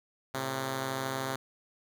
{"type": "tone pair together", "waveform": "5% pulse", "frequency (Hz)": [112.23, 133], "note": ["A2", "C3"], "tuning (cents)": [35, 29], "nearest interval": "minor third", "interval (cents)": 294, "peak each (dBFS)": [-31, -21], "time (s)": [0.34, 1.36], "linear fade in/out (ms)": 5, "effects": []}